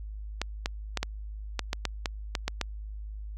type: clicks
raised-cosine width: 0.2 ms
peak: -11 dBFS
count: 11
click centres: 0.416 / 0.659 / 0.973 / 1.03 / 1.593 / 1.731 / 1.853 / 2.058 / 2.352 / 2.48 / 2.613 s
effects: added 52 Hz sine -36 dBFS peak until 3.37 s